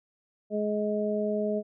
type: harmonic tone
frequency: 210.3 Hz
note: G#3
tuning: 22 cents sharp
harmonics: 1 / 2 / 3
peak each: -30 / -30 / -30 dBFS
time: 0.5-1.63 s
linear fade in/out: 50 ms
effects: none